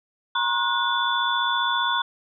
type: tone cluster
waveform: sine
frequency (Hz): 952 / 1067 / 1459 / 3471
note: A#5 / C6 / F#6 / A7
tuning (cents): +36 / +34 / -25 / -24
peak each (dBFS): -26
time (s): 0.35-2.02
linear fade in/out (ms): 5
effects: none